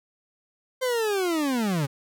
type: linear sweep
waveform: 40% pulse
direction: down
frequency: 523.3 to 130.81 Hz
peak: -22 dBFS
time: 0.81-1.87 s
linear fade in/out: 20 ms
effects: none